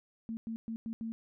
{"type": "tone bursts at uneven times", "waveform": "sine", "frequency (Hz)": 226, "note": "A3", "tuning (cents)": 47, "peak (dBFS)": -35, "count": 5, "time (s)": [[0.29, 0.37], [0.47, 0.56], [0.68, 0.76], [0.86, 0.93], [1.01, 1.12]], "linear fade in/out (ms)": 0, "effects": []}